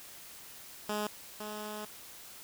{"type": "tone pair in turn", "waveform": "10% pulse", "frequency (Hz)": [210, 211.6], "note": ["G#3", "G#3"], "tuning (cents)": [19, 33], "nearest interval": "unison", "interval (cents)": 14, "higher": "second", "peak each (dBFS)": [-24, -31], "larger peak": "first", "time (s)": [[0.89, 1.07], [1.4, 1.85]], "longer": "second", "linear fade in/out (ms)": 2, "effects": ["white hiss -50 dBFS RMS until 2.43 s"]}